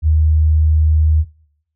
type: tone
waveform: sine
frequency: 77.78 Hz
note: D#2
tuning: in tune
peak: -9 dBFS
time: 0.02-1.25 s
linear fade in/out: 50 ms
effects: noise-tail reverb RT60 0.7 s tail -22 dB re dry